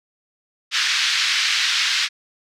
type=band-pass noise; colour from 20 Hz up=white; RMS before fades=-20 dBFS; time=0.71-2.09 s; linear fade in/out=50 ms; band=1500 to 4900 Hz; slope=24 dB/octave; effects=none